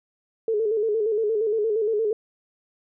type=tone with vibrato; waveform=sine; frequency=433.3 Hz; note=A4; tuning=27 cents flat; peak=-20 dBFS; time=0.48-2.13 s; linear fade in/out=2 ms; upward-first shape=square; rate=8.6 Hz; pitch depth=66 cents each way; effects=none